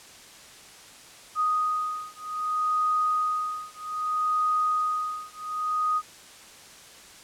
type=beating tone pair; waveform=sine; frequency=1244.5 / 1245.13 Hz; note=D#6 / D#6; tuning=0 / +1 cents; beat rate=0.63 Hz; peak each=-27 dBFS; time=1.35-6.02 s; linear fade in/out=50 ms; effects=white hiss -48 dBFS RMS until 7.23 s + low-pass 9000 Hz 12 dB/octave